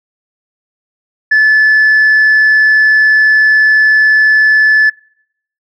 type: tone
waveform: sine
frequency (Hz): 1734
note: A6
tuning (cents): -26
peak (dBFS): -3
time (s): 1.31-4.9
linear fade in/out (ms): 10
effects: noise-tail reverb RT60 0.7 s tail -24 dB re dry + tanh soft clip ceiling -3 dBFS